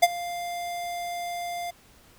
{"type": "tone with ADSR envelope", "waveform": "square", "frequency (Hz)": 698.5, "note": "F5", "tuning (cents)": 0, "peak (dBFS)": -12, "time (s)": [0.02, 1.71], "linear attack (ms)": 14, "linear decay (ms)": 35, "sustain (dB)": -19, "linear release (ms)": 11, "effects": ["pink hiss -56 dBFS RMS until 2.18 s"]}